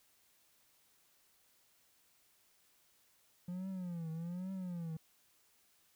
triangle tone with vibrato, 175.1 Hz, F3, 5 cents sharp, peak -37 dBFS, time 3.48-4.97 s, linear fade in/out 5 ms, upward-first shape triangle, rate 1.2 Hz, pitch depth 170 cents each way, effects white hiss -71 dBFS RMS until 5.95 s

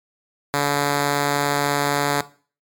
5% pulse tone, 143.5 Hz, D3, 40 cents flat, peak -7 dBFS, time 0.54-2.21 s, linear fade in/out 0 ms, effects noise-tail reverb RT60 0.4 s tail -17 dB re dry + MP3 96 kbps

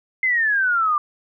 sine exponential sweep, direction down, 2093 to 1174.7 Hz, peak -16 dBFS, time 0.23-0.98 s, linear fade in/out 2 ms, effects none

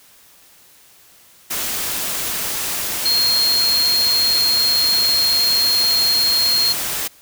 sine tone in noise, 4237 Hz, C8, 21 cents sharp, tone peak -14 dBFS, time 3.05-6.73 s, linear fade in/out 10 ms, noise white, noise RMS -23 dBFS, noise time 1.5-7.08 s, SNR +6 dB, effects white hiss -49 dBFS RMS until 7.21 s

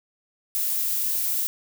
violet noise, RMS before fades -25 dBFS, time 0.55-1.47 s, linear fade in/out 0 ms, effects none

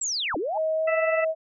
sine linear two-way sweep, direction down then up, 7800 to 277.2 to 892 Hz, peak -25 dBFS, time 0.01-0.58 s, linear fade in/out 5 ms, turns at 0.37 s
click, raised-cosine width 5 ms, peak -29 dBFS, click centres 0.345 s
sine tone with pitch glide, 633 to 639.6 Hz, D#5 to D#5, +30 to +48 cents, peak -22 dBFS, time 0.54-1.35 s, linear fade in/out 50 ms, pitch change +18 cents, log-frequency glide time 0.75-0.87 s
harmonic tone, 659.3 Hz, E5, in tune, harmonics 1 / 2 / 3 / 4, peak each -30 / -31 / -29 / -33 dBFS, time 0.87-1.25 s, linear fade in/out 10 ms
effects none

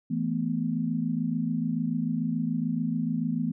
sine chord, E suspended fourth, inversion none, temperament equal, 164.81 / 220 / 246.9 Hz, E3 / A3 / B3, 0 / 0 / 0 cents, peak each -30 / -30 / -29 dBFS, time 0.1-3.52 s, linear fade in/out 10 ms, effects none

